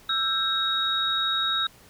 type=tone cluster; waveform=sine; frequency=1331 / 1588 / 3780 Hz; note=E6 / G6 / A#7; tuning=+16 / +22 / +23 cents; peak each=-28 / -32 / -24 dBFS; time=0.09-1.67 s; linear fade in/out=5 ms; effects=pink hiss -53 dBFS RMS until 1.89 s